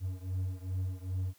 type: beating tone pair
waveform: triangle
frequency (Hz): 91.9 / 94.4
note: F#2 / F#2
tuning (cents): -11 / +35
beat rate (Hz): 2.5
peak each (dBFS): -33 / -35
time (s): 0-1.34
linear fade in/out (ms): 50
effects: white hiss -65 dBFS RMS until 1.38 s